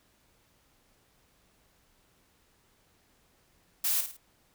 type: noise with echo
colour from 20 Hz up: blue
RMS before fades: -28 dBFS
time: 3.84-4.01 s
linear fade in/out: 5 ms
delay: 53 ms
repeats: 3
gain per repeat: -8 dB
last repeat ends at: 4.169 s
effects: pink hiss -67 dBFS RMS until 4.54 s